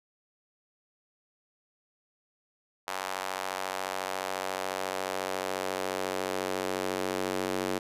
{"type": "tone with high-pass filter sweep", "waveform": "square", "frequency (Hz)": 47.07, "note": "F#1", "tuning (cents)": 30, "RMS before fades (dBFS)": -33, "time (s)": [2.87, 7.79], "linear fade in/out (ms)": 10, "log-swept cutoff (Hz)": [860, 340], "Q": 1.4, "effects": ["resampled to 32000 Hz"]}